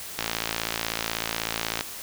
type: click train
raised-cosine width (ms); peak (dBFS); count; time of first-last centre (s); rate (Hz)
0.2; -8; 92; 0.19-1.809; 56.2
effects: white hiss -38 dBFS RMS until 2.02 s